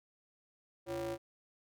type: ring-modulated tone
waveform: square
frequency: 105.1 Hz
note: G#2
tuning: 21 cents sharp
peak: -34 dBFS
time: 0.86-1.18 s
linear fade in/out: 50 ms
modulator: 448 Hz
effects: none